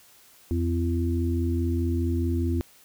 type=harmonic tone; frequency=84.8 Hz; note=E2; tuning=50 cents sharp; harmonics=1 / 3 / 4; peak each=-24 / -29 / -30 dBFS; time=0.51-2.61 s; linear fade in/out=0 ms; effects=white hiss -55 dBFS RMS until 2.84 s